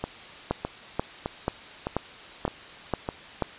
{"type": "two click trains", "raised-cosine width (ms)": 1, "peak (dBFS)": [-10, -14], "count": [7, 6], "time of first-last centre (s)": [[0.51, 3.423], [0.04, 3.089]], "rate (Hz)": [2.06, 1.64], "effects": ["white hiss -44 dBFS RMS until 3.58 s", "resampled to 8000 Hz"]}